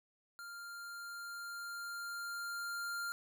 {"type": "tone with level ramp", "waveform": "square", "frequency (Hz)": 1396, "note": "F6", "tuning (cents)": -1, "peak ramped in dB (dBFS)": [-47, -38], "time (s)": [0.39, 3.12], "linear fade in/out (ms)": 0, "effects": []}